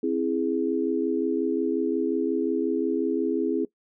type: chord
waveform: sine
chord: C augmented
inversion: none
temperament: equal with one note detuned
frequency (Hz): 264.1 / 329.6 / 415.3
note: C4 / E4 / G#4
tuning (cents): +16 / 0 / 0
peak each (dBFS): -27 / -26 / -27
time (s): 0.03-3.65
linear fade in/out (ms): 5
effects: noise-tail reverb RT60 0.1 s tail -19 dB re dry